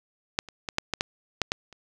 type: clicks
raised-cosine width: 0.2 ms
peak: -6 / -26 / -14 / -6 / -9 / -7 / -6 / -8 / -30 dBFS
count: 9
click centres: 0.389 / 0.487 / 0.688 / 0.784 / 0.937 / 1.009 / 1.417 / 1.519 / 1.727 s
effects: none